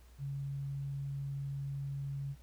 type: tone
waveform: sine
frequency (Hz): 139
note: C#3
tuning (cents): +5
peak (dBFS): -36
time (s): 0.18-2.36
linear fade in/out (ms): 50
effects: added 60 Hz sine -55 dBFS peak until 2.42 s + pink hiss -66 dBFS RMS until 2.42 s